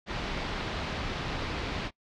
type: low-pass noise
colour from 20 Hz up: pink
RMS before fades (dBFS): -34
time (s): 0.06-1.91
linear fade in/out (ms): 50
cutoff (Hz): 4400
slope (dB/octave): 24
effects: noise-tail reverb RT60 0.1 s tail -22 dB re dry